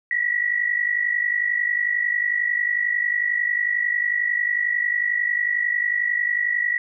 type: tone pair together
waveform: sine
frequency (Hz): 1896.9 / 1948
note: A#6 / B6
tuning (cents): +30 / -24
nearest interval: unison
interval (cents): 46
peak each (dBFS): -24 / -21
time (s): 0.11-6.78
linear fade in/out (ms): 2
effects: none